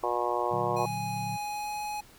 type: harmonic tone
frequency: 120.6 Hz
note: B2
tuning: 41 cents flat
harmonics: 3 / 4 / 5 / 6 / 7 / 8 / 9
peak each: -34 / -34 / -34 / -34 / -34 / -34 / -34 dBFS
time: 0.03-0.86 s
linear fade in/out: 5 ms
type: chord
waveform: sine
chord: Bb augmented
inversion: none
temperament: equal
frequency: 116.54 / 146.83 / 185 Hz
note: Bb2 / D3 / F#3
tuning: 0 / 0 / 0 cents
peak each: -37 / -40 / -39 dBFS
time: 0.51-1.37 s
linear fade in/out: 10 ms
type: tone with pitch glide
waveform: square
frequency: 830.6 to 838.3 Hz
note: G#5 to G#5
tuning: 0 to +16 cents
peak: -33 dBFS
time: 0.76-2.01 s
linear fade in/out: 10 ms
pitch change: +16 cents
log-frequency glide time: 1.32-1.77 s
effects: pink hiss -55 dBFS RMS until 2.18 s